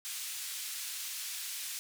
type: band-pass noise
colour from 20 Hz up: white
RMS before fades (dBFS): -40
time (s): 0.05-1.79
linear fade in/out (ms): 0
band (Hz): 2200 to 12000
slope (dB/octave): 12
effects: none